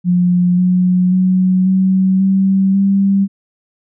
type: tone with pitch steps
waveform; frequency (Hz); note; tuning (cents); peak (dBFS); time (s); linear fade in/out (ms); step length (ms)
sine; 178.1 / 181.63 / 185.23 / 188.91 / 192.66 / 196.48; F3 / F#3 / F#3 / F#3 / G3 / G3; +34 / -32 / +2 / +36 / -30 / +4; -9; 0.04-3.28; 50; 540
effects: none